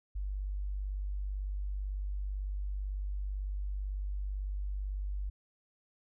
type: tone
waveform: sine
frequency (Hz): 49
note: G1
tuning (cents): 0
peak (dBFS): -33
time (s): 0.15-5.3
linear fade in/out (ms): 10
effects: none